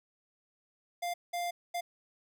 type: tone bursts at uneven times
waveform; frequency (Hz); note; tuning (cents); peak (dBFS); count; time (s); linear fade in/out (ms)
square; 698.5; F5; 0; -33; 3; 1.02-1.14 / 1.33-1.51 / 1.74-1.81; 10
effects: none